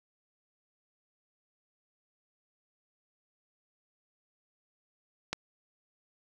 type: click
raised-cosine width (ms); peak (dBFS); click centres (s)
0.2; -14; 5.33
effects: none